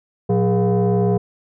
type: tone with frequency modulation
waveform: sine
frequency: 114.9 Hz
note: A#2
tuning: 25 cents flat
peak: -13 dBFS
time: 0.29-1.18 s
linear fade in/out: 10 ms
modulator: 296 Hz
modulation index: 1.5
effects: tanh soft clip ceiling -9 dBFS